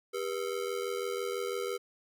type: ring-modulated tone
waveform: square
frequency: 440 Hz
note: A4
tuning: in tune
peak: -30 dBFS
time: 0.13-1.78 s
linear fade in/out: 20 ms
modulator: 43 Hz
effects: none